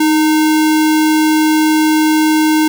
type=tone with sample-and-hold; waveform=sine; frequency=311.6 Hz; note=D#4; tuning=3 cents sharp; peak=-8 dBFS; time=0-2.68 s; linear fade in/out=5 ms; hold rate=1225 Hz; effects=none